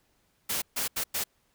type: noise bursts at uneven times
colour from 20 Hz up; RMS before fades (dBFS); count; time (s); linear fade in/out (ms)
white; -30; 4; 0.49-0.62 / 0.76-0.88 / 0.96-1.04 / 1.14-1.24; 10
effects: pink hiss -70 dBFS RMS until 1.54 s